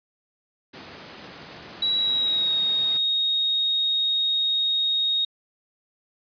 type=noise; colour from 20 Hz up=pink; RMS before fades=-40 dBFS; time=0.73-2.98 s; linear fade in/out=10 ms
type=tone with pitch glide; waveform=sine; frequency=3895 to 3738 Hz; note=B7 to A#7; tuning=-25 to +4 cents; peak=-20 dBFS; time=1.82-5.25 s; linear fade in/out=5 ms; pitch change=-71 cents; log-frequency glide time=1.97-2.6 s
effects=high-pass 150 Hz 12 dB/octave + resampled to 11025 Hz